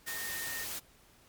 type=tone in noise; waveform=sine; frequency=1839 Hz; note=A#6; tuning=24 cents flat; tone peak=-40 dBFS; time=0.06-0.65 s; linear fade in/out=20 ms; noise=white; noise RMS=-39 dBFS; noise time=0.06-0.8 s; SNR=-4 dB; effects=pink hiss -62 dBFS RMS until 1.28 s + MP3 96 kbps